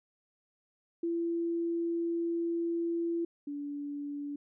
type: tone pair in turn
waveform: sine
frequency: 337.5 / 288 Hz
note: E4 / D4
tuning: +41 / -34 cents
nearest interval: minor third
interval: 275 cents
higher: first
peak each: -29 / -35 dBFS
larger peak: first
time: 1.03-3.25 / 3.47-4.36 s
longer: first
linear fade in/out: 5 ms
effects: none